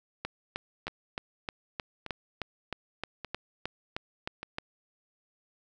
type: two click trains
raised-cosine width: 0.3 ms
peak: -17 / -22 dBFS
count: 15 / 4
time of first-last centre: 0.25-4.584 / 0.88-4.43 s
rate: 3.23 / 0.845 Hz
effects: none